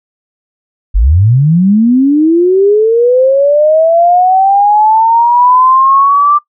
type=linear sweep; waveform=sine; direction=up; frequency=40.89 to 1183 Hz; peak=-4 dBFS; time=0.94-6.39 s; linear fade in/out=20 ms; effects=noise-tail reverb RT60 0.1 s tail -20 dB re dry